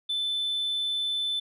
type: tone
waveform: sine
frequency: 3520 Hz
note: A7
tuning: in tune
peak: -24 dBFS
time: 0.09-1.4 s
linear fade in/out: 10 ms
effects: tanh soft clip ceiling -24 dBFS